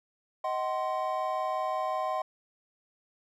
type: chord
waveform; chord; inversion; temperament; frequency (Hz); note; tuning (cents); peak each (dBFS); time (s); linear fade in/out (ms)
triangle; C diminished; first; just; 627.9 / 753.5 / 1046.5; Eb5 / Gb5 / C6; +16 / +31 / 0; -31; 0.44-2.22; 5
effects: none